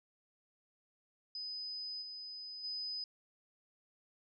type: tone with level steps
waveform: sine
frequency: 5010 Hz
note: D#8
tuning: 11 cents sharp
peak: -40 / -44 / -38 dBFS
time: 1.35-3.04 s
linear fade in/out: 2 ms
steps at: 2.01 / 2.63 s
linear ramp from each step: 20 ms
effects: none